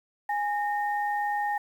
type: tone pair together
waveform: sine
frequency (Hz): 826.4 / 1837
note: G#5 / A#6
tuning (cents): -9 / -26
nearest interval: octave + major second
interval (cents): 1383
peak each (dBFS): -26 / -33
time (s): 0.29-1.58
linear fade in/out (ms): 5
effects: 9-bit